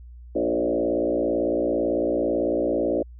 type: tone with frequency modulation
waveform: sine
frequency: 441.1 Hz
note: A4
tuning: 4 cents sharp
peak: -20 dBFS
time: 0.35-3.03 s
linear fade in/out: 10 ms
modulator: 58 Hz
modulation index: 3
effects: added 60 Hz sine -40 dBFS peak until 3.19 s